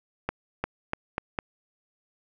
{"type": "accelerating click train", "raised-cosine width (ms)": 0.5, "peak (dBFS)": -12, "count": 5, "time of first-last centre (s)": [0.29, 1.388], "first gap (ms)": 350, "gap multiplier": 0.84, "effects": []}